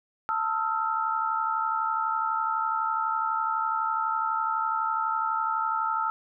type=tone cluster; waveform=sine; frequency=890 / 1289 / 1361 Hz; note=A5 / E6 / F6; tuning=+20 / -39 / -45 cents; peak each=-29 dBFS; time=0.29-6.1 s; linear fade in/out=0 ms; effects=none